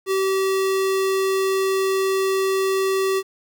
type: tone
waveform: square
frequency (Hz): 384.4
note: G4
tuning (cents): -34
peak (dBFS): -19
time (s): 0.06-3.23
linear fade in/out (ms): 50
effects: 9-bit